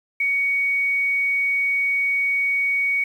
sine tone with quantisation, 2240 Hz, C#7, 18 cents sharp, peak -18 dBFS, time 0.2-3.04 s, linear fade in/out 5 ms, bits 8, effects none

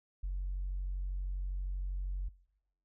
sine tone, 46.3 Hz, F#1, 2 cents sharp, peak -32 dBFS, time 0.23-2.29 s, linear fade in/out 10 ms, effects noise-tail reverb RT60 0.9 s tail -23 dB re dry + tanh soft clip ceiling -30 dBFS

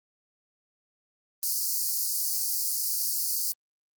white high-pass noise, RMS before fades -28 dBFS, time 1.43-3.52 s, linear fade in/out 0 ms, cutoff 4400 Hz, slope 96 dB/octave, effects Opus 32 kbps

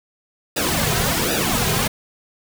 pink noise with flanger, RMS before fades -20 dBFS, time 0.56-1.88 s, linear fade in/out 10 ms, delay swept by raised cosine 0.92 to 3.52 ms, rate 1.3 Hz, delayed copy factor -0.9, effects none

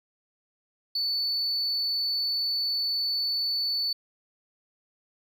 triangle tone, 4479 Hz, C#8, 17 cents sharp, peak -23 dBFS, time 0.95-3.93 s, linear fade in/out 5 ms, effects tanh soft clip ceiling -20 dBFS

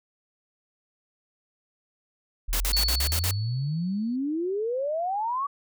sine exponential sweep, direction up, 36.71 to 1157 Hz, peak -25 dBFS, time 2.48-5.47 s, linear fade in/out 10 ms
white noise bursts, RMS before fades -28 dBFS, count 7, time 2.53-3.309 s, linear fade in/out 0 ms, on 71 ms, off 47 ms
sine tone with exponential decay, 4435 Hz, C#8, in tune, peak -21 dBFS, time 2.73-4.16 s, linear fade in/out 2 ms, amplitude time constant 310 ms
effects none

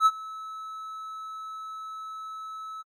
triangle tone with ADSR envelope, 1300 Hz, E6, 24 cents flat, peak -12 dBFS, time 0-2.83 s, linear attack 60 ms, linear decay 45 ms, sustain -22 dB, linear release 24 ms, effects AAC 48 kbps

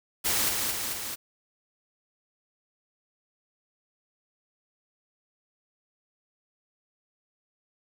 white noise with echo, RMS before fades -26 dBFS, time 0.24-0.5 s, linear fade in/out 20 ms, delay 220 ms, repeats 3, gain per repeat -3 dB, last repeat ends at 1.16 s, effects none

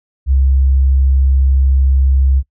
sine tone, 66.9 Hz, C2, 39 cents sharp, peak -8 dBFS, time 0.26-2.43 s, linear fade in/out 50 ms, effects noise-tail reverb RT60 0.1 s tail -22 dB re dry

